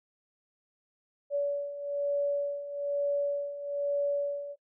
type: beating tone pair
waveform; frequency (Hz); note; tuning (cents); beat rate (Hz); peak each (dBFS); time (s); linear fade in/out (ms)
sine; 570 / 571.1; C#5 / D5; +48 / -49; 1.1; -34 / -29; 1.3-4.56; 50
effects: noise-tail reverb RT60 0.1 s tail -17 dB re dry